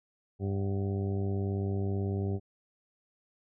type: harmonic tone with a mistuned harmonic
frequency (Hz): 98.3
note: G2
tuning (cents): +5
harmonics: 1 / 2 / 3 / 4 / 5 / 6 / 7 / 8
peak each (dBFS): -30 / -36 / -41 / -37 / -50 / -49 / -52 / -50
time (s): 0.39-2.4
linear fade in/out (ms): 50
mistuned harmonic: 8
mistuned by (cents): -80
effects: none